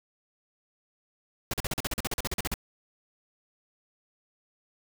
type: noise bursts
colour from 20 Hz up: pink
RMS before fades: -30 dBFS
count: 16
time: 1.51-2.541 s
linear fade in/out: 2 ms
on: 26 ms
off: 41 ms
effects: none